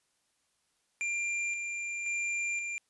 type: tone with tremolo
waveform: square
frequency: 2384 Hz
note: D7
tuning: 25 cents sharp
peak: -31 dBFS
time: 1.01-2.78 s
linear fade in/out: 0 ms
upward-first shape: square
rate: 0.95 Hz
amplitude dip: 35%
effects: white hiss -75 dBFS RMS until 2.89 s + resampled to 24000 Hz